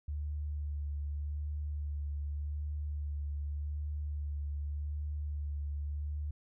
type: tone with vibrato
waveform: sine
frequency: 73.42 Hz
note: D2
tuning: in tune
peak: -34 dBFS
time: 0.08-6.31 s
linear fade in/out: 5 ms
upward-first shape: sine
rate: 0.85 Hz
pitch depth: 20 cents each way
effects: none